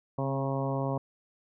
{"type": "harmonic tone with a mistuned harmonic", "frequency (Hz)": 136.2, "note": "C#3", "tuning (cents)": -30, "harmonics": [1, 2, 3, 4, 5, 6, 7, 8], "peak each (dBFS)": [-31, -35, -38, -35, -38, -43, -39, -42], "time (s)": [0.18, 0.98], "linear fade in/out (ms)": 5, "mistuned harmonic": 2, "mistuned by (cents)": -19, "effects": []}